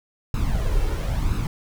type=noise with flanger; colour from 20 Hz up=brown; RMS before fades=-22 dBFS; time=0.34-1.47 s; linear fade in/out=2 ms; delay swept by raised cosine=0.76 to 2.26 ms; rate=1 Hz; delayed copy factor=+0.6; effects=none